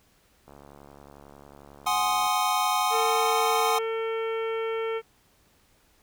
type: click train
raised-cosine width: 1 ms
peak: -34 dBFS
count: 128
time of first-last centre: 0.48-2.266 s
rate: 71.1 Hz
type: chord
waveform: square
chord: Ab dominant seventh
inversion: third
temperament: equal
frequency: 740 / 830.6 / 1046.5 / 1244.5 Hz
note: Gb5 / Ab5 / C6 / Eb6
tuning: 0 / 0 / 0 / 0 cents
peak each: -29 dBFS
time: 1.86-3.79 s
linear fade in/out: 10 ms
type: harmonic tone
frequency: 450 Hz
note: A4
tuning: 39 cents sharp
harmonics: 1 / 2 / 3 / 4 / 5 / 6 / 7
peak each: -27 / -40 / -37 / -46 / -39 / -48 / -46 dBFS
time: 2.9-5.02 s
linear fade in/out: 50 ms
effects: pink hiss -63 dBFS RMS until 6.02 s